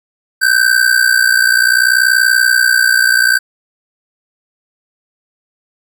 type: ring-modulated tone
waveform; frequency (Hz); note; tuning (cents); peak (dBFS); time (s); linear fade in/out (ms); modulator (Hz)
square; 1550; G6; -20; -6; 0.41-3.39; 20; 30.3
effects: none